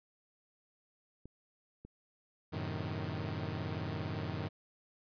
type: clicks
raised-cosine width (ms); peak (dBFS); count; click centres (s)
3; -36; 2; 1.256 / 1.85
type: chord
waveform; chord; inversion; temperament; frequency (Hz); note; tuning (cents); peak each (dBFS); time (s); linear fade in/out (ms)
sawtooth; F# diminished seventh; none; equal; 92.5 / 110 / 130.81 / 155.56; F#2 / A2 / C3 / Eb3; 0 / 0 / 0 / 0; -37 / -38 / -41 / -37; 2.52-4.49; 20
effects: resampled to 11025 Hz

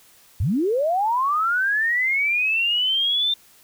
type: linear sweep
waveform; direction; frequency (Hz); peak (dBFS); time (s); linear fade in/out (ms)
sine; up; 68.6 to 3607; -18; 0.4-3.34; 5
effects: white hiss -53 dBFS RMS until 3.63 s

